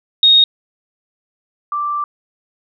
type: tone pair in turn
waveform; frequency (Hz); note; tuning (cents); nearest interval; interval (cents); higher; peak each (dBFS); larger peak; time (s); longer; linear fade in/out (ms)
sine; 3729 / 1174.6; A#7 / D6; 0 / 0; octave + minor sixth; 2000; first; -6 / -17; first; 0.23-0.44 / 1.72-2.04; second; 2
effects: none